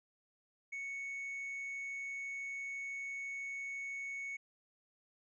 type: tone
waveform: triangle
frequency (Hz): 2217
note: C#7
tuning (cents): 0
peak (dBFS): -38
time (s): 0.72-4.37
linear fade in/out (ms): 10
effects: resampled to 16000 Hz